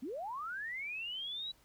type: linear sweep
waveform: sine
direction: up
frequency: 219.4 to 3951 Hz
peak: -38 dBFS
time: 0.02-1.52 s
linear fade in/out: 10 ms
effects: pink hiss -67 dBFS RMS until 1.64 s